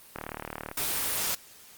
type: click train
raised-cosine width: 0.5 ms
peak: -19 dBFS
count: 22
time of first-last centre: 0.16-0.714 s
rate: 37.9 Hz
type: noise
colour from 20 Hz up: white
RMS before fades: -29 dBFS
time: 0.77-1.35 s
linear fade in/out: 5 ms
effects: white hiss -52 dBFS RMS until 1.77 s + Opus 32 kbps